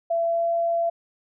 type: tone with pitch glide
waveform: sine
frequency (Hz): 672 to 676.7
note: E5 to E5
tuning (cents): +33 to +45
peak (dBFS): -20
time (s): 0.1-0.9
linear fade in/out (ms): 10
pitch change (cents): +12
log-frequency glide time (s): 0.26-0.47
effects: none